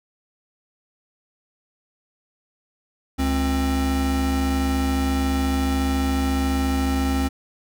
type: tone pair together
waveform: square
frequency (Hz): 70.5 / 265.7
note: C#2 / C4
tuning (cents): +30 / +27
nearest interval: octave + major seventh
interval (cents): 2297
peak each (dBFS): -23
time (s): 3.18-7.29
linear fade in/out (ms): 20
effects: none